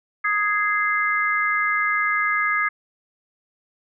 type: chord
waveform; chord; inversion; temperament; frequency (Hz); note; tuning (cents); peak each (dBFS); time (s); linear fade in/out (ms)
sine; Ab major; second; just; 1245.9 / 1661.2 / 2077; Eb6 / Ab6 / C7; +2 / 0 / -13; -23; 0.24-2.69; 10
effects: none